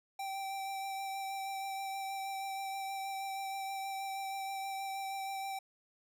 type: tone with vibrato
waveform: square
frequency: 779 Hz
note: G5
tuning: 11 cents flat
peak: -38 dBFS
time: 0.19-5.59 s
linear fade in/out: 5 ms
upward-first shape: sine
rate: 6.3 Hz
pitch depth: 14 cents each way
effects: none